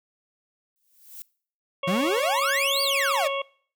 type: noise with exponential growth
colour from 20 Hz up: violet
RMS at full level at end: -37 dBFS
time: 0.76-1.22 s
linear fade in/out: 0 ms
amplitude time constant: 100 ms
type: harmonic tone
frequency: 552 Hz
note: C#5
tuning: 7 cents flat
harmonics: 1 / 2 / 4 / 5 / 6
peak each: -28 / -31 / -34 / -35 / -36 dBFS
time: 1.83-3.42 s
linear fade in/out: 5 ms
type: exponential two-way sweep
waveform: 40% pulse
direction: up then down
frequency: 163.1 to 4818 to 544 Hz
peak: -22 dBFS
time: 1.87-3.28 s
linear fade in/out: 10 ms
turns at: 2.82 s
effects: noise-tail reverb RT60 0.5 s tail -22 dB re dry